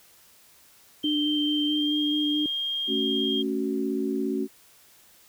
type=tone with pitch glide; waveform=sine; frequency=3136 to 3222 Hz; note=G7 to G7; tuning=0 to +47 cents; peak=-26 dBFS; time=1.03-3.43 s; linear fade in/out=20 ms; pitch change=+47 cents; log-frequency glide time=1.66-1.99 s
type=tone with vibrato; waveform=sine; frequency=298 Hz; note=D4; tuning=25 cents sharp; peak=-24 dBFS; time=1.04-2.46 s; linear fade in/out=2 ms; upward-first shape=square; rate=4.6 Hz; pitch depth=11 cents each way
type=chord; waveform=sine; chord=F# minor; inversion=first; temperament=equal with one note detuned; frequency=220 / 277.2 / 372.4 Hz; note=A3 / C#4 / F#4; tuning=0 / 0 / +11 cents; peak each=-30 / -28 / -29 dBFS; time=2.87-4.48 s; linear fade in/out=50 ms
effects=white hiss -56 dBFS RMS until 5.28 s